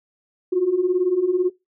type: beating tone pair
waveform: sine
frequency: 349.2 / 367.2 Hz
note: F4 / F#4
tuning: 0 / -13 cents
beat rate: 18 Hz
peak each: -22 / -17 dBFS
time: 0.52-1.5 s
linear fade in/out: 10 ms
effects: noise-tail reverb RT60 0.2 s tail -21 dB re dry + tanh soft clip ceiling -9 dBFS